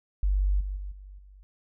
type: tone with level steps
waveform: sine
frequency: 48.47 Hz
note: G1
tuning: 19 cents flat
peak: -21 / -29 / -33 / -42 / -48 dBFS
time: 0.23-1.43 s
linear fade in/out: 0 ms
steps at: 0.6 / 0.76 / 0.91 / 1.18 s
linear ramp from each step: 10 ms
effects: none